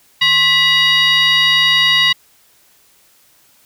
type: tone with frequency modulation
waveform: sine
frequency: 2885 Hz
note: F#7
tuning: 44 cents flat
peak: -8 dBFS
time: 0.21-2.13 s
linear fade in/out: 10 ms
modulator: 911 Hz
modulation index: 1.4
effects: tanh soft clip ceiling -5 dBFS + white hiss -52 dBFS RMS until 3.65 s